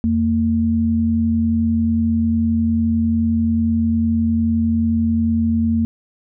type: tone pair together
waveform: sine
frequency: 85.33 / 227.8 Hz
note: F2 / A#3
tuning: -40 / -40 cents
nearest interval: octave + perfect fourth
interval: 1700 cents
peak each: -21 / -15 dBFS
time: 0.04-5.85 s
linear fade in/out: 0 ms
effects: none